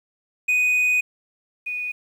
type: tone pair in turn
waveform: triangle / sine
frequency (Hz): 2489 / 2472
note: D#7 / D#7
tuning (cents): 0 / -12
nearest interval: unison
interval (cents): 12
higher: first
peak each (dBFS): -15 / -25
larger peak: first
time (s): 0.48-1.01 / 1.66-1.92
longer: first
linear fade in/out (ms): 10
effects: 9-bit